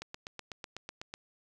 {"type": "click train", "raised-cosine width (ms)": 0.2, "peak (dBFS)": -23, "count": 10, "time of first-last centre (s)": [0.02, 1.139], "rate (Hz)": 8.04, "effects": []}